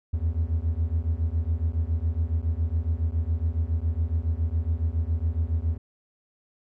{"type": "beating tone pair", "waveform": "triangle", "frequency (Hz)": [77.78, 84.98], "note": ["D#2", "F2"], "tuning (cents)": [0, -47], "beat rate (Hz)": 7.2, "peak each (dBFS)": -24, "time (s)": [0.13, 5.78], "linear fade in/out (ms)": 10, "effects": []}